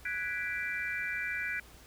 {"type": "chord", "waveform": "sine", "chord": "G# half-diminished seventh", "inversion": "third", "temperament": "equal", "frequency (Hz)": [1480, 1661.2, 1975.5, 2349], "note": ["F#6", "G#6", "B6", "D7"], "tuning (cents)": [0, 0, 0, 0], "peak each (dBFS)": [-38, -39, -38, -37], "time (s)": [0.05, 1.6], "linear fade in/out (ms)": 5, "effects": ["added 60 Hz sine -57 dBFS peak until 1.86 s", "pink hiss -56 dBFS RMS until 1.86 s"]}